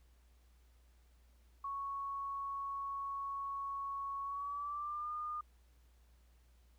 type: tone with pitch glide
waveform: sine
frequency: 1108.7 to 1216 Hz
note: C#6 to D#6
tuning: 0 to -40 cents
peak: -38 dBFS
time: 1.64-5.41 s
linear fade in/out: 5 ms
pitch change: +160 cents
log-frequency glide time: 4.23-5.13 s
effects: added 60 Hz sine -63 dBFS peak until 6.78 s + pink hiss -75 dBFS RMS until 6.78 s